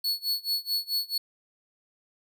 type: tone with tremolo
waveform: 45% pulse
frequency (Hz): 4403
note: C#8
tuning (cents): -13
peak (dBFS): -23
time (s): 0.04-1.18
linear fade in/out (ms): 5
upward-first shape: sine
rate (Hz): 4.6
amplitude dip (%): 95
effects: none